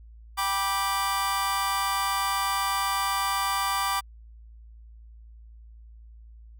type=chord; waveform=sawtooth; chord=G major; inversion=none; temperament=just; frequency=784 / 980 / 1176 Hz; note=G5 / B5 / D6; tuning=0 / -14 / +2 cents; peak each=-27 / -26 / -23 dBFS; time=0.37-4.01 s; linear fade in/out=20 ms; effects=added 56 Hz sine -45 dBFS peak until 6.59 s